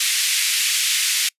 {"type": "band-pass noise", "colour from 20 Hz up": "pink", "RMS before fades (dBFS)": -20, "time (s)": [0, 1.29], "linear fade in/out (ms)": 5, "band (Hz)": [2200, 12000], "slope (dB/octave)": 24, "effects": ["noise-tail reverb RT60 0.1 s tail -26 dB re dry", "resampled to 32000 Hz"]}